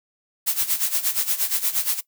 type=noise with tremolo; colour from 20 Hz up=blue; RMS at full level=-20 dBFS; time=0.46-2.01 s; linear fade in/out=20 ms; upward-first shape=sine; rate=8.5 Hz; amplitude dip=80%; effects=noise-tail reverb RT60 0.1 s tail -19 dB re dry